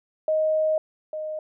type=tone pair in turn; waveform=sine; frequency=625 / 619.3 Hz; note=D#5 / D#5; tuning=+8 / -8 cents; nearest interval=unison; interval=16 cents; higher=first; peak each=-19 / -28 dBFS; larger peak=first; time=0.28-0.78 / 1.13-1.39 s; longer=first; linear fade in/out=2 ms; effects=none